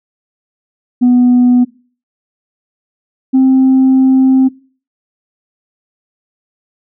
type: tone pair in turn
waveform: sine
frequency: 246.9 / 262.7 Hz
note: B3 / C4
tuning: 0 / +7 cents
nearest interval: minor second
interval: 107 cents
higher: second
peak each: -3 dBFS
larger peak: neither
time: 1.01-1.65 / 3.33-4.49 s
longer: second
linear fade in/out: 20 ms
effects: noise-tail reverb RT60 0.4 s tail -21 dB re dry + tanh soft clip ceiling -3 dBFS